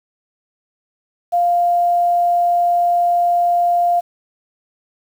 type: tone with quantisation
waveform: sine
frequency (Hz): 698.5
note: F5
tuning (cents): 0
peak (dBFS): -12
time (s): 1.32-4.01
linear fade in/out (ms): 20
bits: 7
effects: none